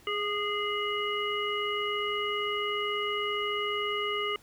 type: harmonic tone with a mistuned harmonic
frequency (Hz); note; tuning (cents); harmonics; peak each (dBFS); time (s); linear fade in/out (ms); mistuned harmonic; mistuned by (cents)
415.3; G#4; 0; 1 / 3 / 5 / 7; -33 / -33 / -35 / -34; 0.07-4.36; 2; 3; -22
effects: pink hiss -58 dBFS RMS until 4.42 s